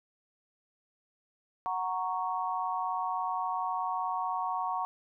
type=chord; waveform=sine; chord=F# major; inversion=none; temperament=equal; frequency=740 / 932.3 / 1108.7 Hz; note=F#5 / A#5 / C#6; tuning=0 / 0 / 0 cents; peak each=-34 dBFS; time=1.66-4.85 s; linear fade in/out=0 ms; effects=none